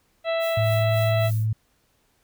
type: harmonic tone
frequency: 660 Hz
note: E5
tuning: 2 cents sharp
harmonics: 1 / 2 / 3 / 4 / 5 / 6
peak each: -22 / -34 / -34 / -35 / -39 / -38 dBFS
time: 0.24-1.31 s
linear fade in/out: 50 ms
type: noise with tremolo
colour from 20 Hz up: violet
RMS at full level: -38 dBFS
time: 0.39-1.47 s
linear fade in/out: 50 ms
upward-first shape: sine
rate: 3.6 Hz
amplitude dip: 70%
type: tone with pitch glide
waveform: sine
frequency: 108.9 to 109.59 Hz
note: A2 to A2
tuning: -17 to -6 cents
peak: -20 dBFS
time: 0.57-1.53 s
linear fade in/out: 5 ms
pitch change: +11 cents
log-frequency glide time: 0.74-1.12 s
effects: pink hiss -66 dBFS RMS until 2.23 s